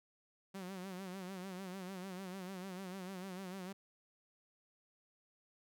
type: tone with vibrato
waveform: sawtooth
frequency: 187.4 Hz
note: F#3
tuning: 22 cents sharp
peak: -40 dBFS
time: 0.54-3.73 s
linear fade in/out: 10 ms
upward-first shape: sine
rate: 6.7 Hz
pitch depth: 83 cents each way
effects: none